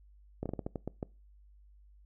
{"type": "slowing click train", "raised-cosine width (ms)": 2, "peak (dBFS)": -22, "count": 9, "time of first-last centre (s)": [0.43, 1.028], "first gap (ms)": 27, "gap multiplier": 1.28, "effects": ["noise-tail reverb RT60 0.3 s tail -23 dB re dry", "added 50 Hz sine -56 dBFS peak until 2.05 s"]}